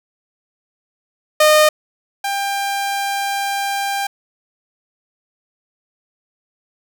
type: tone pair in turn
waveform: sawtooth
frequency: 612 / 795.5 Hz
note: D#5 / G5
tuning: -29 / +25 cents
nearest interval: perfect fourth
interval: 454 cents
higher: second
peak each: -5 / -15 dBFS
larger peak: first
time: 1.4-1.69 / 2.24-4.07 s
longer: second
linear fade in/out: 5 ms
effects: none